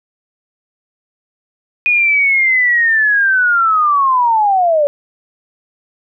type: linear sweep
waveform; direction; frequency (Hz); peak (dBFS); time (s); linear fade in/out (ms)
sine; down; 2475 to 563; -9; 1.86-4.87; 0
effects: none